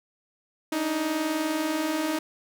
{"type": "tone pair together", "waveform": "sawtooth", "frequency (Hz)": [293.7, 314], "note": ["D4", "D#4"], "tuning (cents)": [0, 16], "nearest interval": "minor second", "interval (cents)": 116, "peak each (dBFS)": [-29, -22], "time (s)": [0.72, 2.19], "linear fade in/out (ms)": 5, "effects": []}